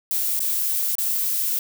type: noise with dropouts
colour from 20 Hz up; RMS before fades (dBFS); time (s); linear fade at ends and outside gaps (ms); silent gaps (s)
violet; -23; 0.11-1.59; 1; 0.393-0.403 / 0.953-0.983
effects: none